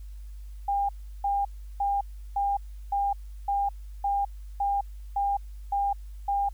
sine tone bursts, 802 Hz, G5, 39 cents sharp, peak -23 dBFS, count 11, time 0.68-6.49 s, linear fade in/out 5 ms, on 210 ms, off 350 ms, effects added 50 Hz sine -38 dBFS peak until 6.53 s + white hiss -64 dBFS RMS until 6.53 s

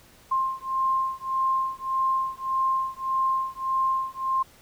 sine beating tone pair, 1056 / 1057.7 Hz, C6 / C6, +16 / +18 cents, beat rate 1.7 Hz, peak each -26 dBFS, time 0.31-4.43 s, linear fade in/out 10 ms, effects pink hiss -54 dBFS RMS until 4.61 s

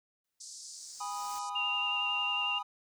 white noise with exponential growth, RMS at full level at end -49 dBFS, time 0.24-1.39 s, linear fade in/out 5 ms, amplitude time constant 250 ms
pink band-pass noise, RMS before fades -47 dBFS, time 0.4-1.5 s, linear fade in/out 10 ms, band 4700 to 8600 Hz, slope 48 dB/octave
triangle chord, G# minor, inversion none, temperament equal with one note detuned, 816.3 / 987.8 / 1244.5 Hz, G#5 / B5 / D#6, -30 / 0 / 0 cents, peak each -38 dBFS, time 1-2.63 s, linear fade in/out 10 ms
sine tone with vibrato, 2791 Hz, F7, 2 cents flat, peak -30 dBFS, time 1.55-2.59 s, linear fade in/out 10 ms, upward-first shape sine, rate 11 Hz, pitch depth 17 cents each way
effects none

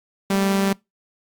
sawtooth tone pair together, 195.73 / 219.7 Hz, G3 / A3, -2 / -2 cents, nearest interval major second, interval 200 cents, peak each -14 / -26 dBFS, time 0.3-0.73 s, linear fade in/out 5 ms, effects noise-tail reverb RT60 0.2 s tail -24 dB re dry + Opus 48 kbps

